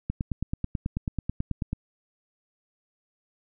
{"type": "click train", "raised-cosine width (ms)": 5, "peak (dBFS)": -15, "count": 16, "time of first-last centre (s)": [0.1, 1.73], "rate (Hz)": 9.2, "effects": []}